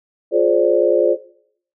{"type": "chord", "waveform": "sine", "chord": "D half-diminished seventh", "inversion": "first", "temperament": "just", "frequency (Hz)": [352.4, 422.9, 528.6, 587.3], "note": ["F4", "Ab4", "C5", "D5"], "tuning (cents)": [16, 31, 18, 0], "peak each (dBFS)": -17, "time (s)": [0.31, 1.17], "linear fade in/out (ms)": 50, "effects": ["noise-tail reverb RT60 0.6 s tail -17 dB re dry"]}